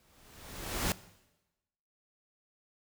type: noise with exponential growth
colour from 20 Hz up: pink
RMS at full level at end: -29 dBFS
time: 0-0.92 s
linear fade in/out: 0 ms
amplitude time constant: 200 ms
effects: noise-tail reverb RT60 1.0 s tail -18 dB re dry